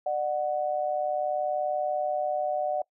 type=tone pair together; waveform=sine; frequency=599 / 739.5 Hz; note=D5 / F#5; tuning=+34 / -1 cents; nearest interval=major third; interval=365 cents; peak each=-28 dBFS; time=0.06-2.82 s; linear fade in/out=5 ms; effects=noise-tail reverb RT60 0.1 s tail -23 dB re dry